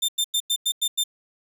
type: tone bursts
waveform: sawtooth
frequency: 3588 Hz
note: A7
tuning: 33 cents sharp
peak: -17 dBFS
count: 7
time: 0.02-1.039 s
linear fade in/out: 10 ms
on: 65 ms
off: 94 ms
effects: none